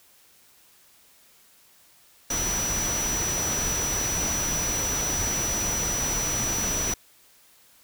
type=tone in noise; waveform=sine; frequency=5900 Hz; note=F#8; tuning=6 cents flat; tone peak=-26 dBFS; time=2.3-6.94 s; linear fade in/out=5 ms; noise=pink; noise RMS=-30 dBFS; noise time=2.3-6.94 s; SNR=+1 dB; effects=white hiss -57 dBFS RMS until 7.83 s